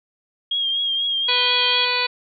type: tone with vibrato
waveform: sine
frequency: 3248 Hz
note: G#7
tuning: 39 cents flat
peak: -19 dBFS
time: 0.51-1.85 s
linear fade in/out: 5 ms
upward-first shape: triangle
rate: 4.1 Hz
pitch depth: 45 cents each way
type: harmonic tone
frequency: 493.9 Hz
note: B4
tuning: in tune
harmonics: 1 / 2 / 3 / 4 / 5 / 6 / 7 / 8 / 9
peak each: -30 / -26 / -30 / -30 / -23 / -33 / -29 / -27 / -26 dBFS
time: 1.28-2.07 s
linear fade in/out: 10 ms
effects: none